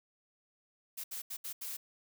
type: noise bursts at uneven times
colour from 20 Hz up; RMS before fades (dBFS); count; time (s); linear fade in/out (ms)
blue; -41; 5; 0.97-1.04 / 1.11-1.22 / 1.3-1.37 / 1.44-1.53 / 1.61-1.77; 10
effects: none